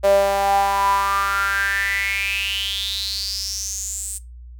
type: tone with high-pass filter sweep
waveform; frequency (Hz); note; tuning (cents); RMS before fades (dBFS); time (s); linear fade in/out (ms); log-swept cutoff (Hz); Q
sawtooth; 198; G3; +18; -21; 0.03-4.19; 20; 560 to 8600; 8.6
effects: noise-tail reverb RT60 0.2 s tail -19 dB re dry + added 60 Hz sine -36 dBFS peak until 4.59 s